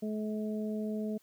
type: harmonic tone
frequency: 214.2 Hz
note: A3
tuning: 46 cents flat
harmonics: 1 / 2 / 3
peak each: -33 / -39 / -43 dBFS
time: 0.02-1.18 s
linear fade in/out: 10 ms
effects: white hiss -67 dBFS RMS until 1.22 s